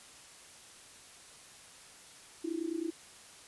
sine tone with amplitude modulation, 329.6 Hz, E4, in tune, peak -29 dBFS, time 2.44-2.91 s, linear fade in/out 10 ms, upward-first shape sine, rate 29.4 Hz, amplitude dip 90%, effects white hiss -54 dBFS RMS until 3.47 s + resampled to 24000 Hz

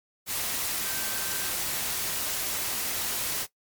sine tone in noise, 1557 Hz, G6, 12 cents flat, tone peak -41 dBFS, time 0.82-1.55 s, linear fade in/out 50 ms, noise white, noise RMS -30 dBFS, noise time 0.26-3.47 s, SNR -14 dB, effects noise-tail reverb RT60 0.1 s tail -17 dB re dry + MP3 96 kbps

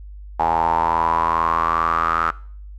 sawtooth tone with band-pass filter sweep, 82.41 Hz, E2, in tune, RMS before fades -19 dBFS, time 0.39-2.31 s, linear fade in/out 10 ms, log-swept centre 840 to 1300 Hz, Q 9.5, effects noise-tail reverb RT60 0.5 s tail -21 dB re dry + added 50 Hz sine -34 dBFS peak until 2.78 s

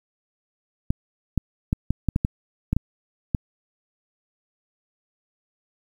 clicks, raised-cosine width 5 ms, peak -8 dBFS, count 10, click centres 0.905 / 1.377 / 1.729 / 1.906 / 2.087 / 2.161 / 2.249 / 2.73 / 2.766 / 3.348 s, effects 8-bit

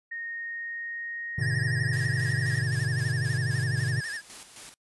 sine tone with pitch glide, 1854 to 1881 Hz, A#6 to A#6, -10 to +15 cents, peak -33 dBFS, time 0.11-2.62 s, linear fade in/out 10 ms, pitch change +25 cents, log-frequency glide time 0.28-2.17 s
square tone with vibrato, 1740 Hz, A6, 20 cents flat, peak -33 dBFS, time 1.38-4.22 s, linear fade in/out 50 ms, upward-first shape sine, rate 12 Hz, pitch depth 110 cents each way
triangle chord, G# diminished, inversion none, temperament just, 103.83 / 124.59 / 149.51 Hz, G#2 / B2 / D3, 0 / +16 / +31 cents, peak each -30 / -26 / -29 dBFS, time 1.38-4.01 s, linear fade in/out 5 ms
white noise with tremolo, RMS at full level -43 dBFS, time 1.93-4.74 s, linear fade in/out 0 ms, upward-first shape square, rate 3.8 Hz, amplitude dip 55%
effects noise-tail reverb RT60 0.1 s tail -26 dB re dry + resampled to 24000 Hz

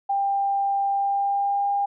sine tone with pitch glide, 794 to 804.2 Hz, G5 to G5, +22 to +44 cents, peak -20 dBFS, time 0.09-1.86 s, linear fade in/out 10 ms, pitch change +22 cents, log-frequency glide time 0.9-1.69 s, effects none

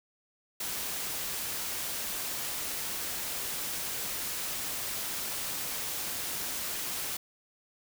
white noise, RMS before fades -35 dBFS, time 0.6-7.17 s, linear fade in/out 5 ms, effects none

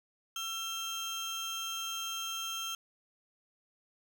30% pulse tone pair together, 1341 / 3189 Hz, E6 / G7, +29 / +29 cents, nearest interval octave + minor third, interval 1500 cents, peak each -38 / -34 dBFS, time 0.36-2.75 s, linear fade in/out 2 ms, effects none

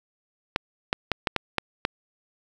clicks, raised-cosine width 0.3 ms, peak -6 dBFS, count 7, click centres 0.561 / 0.929 / 1.117 / 1.272 / 1.363 / 1.583 / 1.851 s, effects 7-bit

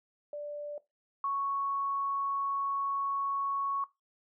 sine tone pair in turn, 587.3 / 1108.7 Hz, D5 / C#6, 0 / 0 cents, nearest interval major seventh, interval 1100 cents, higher second, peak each -36 / -29 dBFS, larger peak second, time 0.33-0.78 / 1.24-3.84 s, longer second, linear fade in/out 2 ms, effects noise-tail reverb RT60 0.2 s tail -18 dB re dry

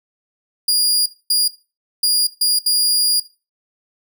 sawtooth tone bursts at uneven times, 4844 Hz, D#8, 47 cents flat, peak -10 dBFS, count 5, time 0.68-1.06 / 1.3-1.48 / 2.03-2.27 / 2.41-2.59 / 2.66-3.2 s, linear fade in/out 5 ms, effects noise-tail reverb RT60 0.3 s tail -18 dB re dry

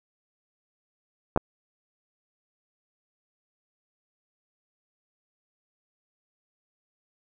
clicks, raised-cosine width 1 ms, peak -8 dBFS, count 2, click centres 1.362 / 1.375 s, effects none

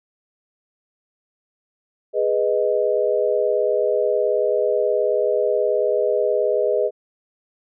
sine chord, G# minor, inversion none, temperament equal, 415.3 / 493.9 / 622.3 Hz, G#4 / B4 / D#5, 0 / 0 / 0 cents, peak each -21 dBFS, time 2.13-6.91 s, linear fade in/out 50 ms, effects none

